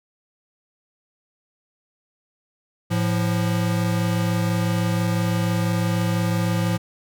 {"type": "tone pair together", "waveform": "square", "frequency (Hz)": [109.3, 173.5], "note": ["A2", "F3"], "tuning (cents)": [-11, -11], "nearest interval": "minor sixth", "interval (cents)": 800, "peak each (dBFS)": -23, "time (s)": [2.9, 6.78], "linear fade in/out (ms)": 20, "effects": []}